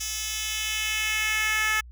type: tone with high-pass filter sweep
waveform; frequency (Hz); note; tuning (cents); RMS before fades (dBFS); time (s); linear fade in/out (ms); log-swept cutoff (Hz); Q
10% pulse; 432.8; A4; -29; -27; 0-1.81; 10; 4700 to 1600; 1.7
effects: added 60 Hz sine -42 dBFS peak until 1.91 s